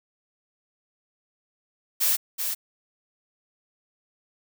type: noise with echo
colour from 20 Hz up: blue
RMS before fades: -22 dBFS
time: 2-2.17 s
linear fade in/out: 20 ms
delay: 380 ms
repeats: 1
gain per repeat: -6 dB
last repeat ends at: 2.55 s
effects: none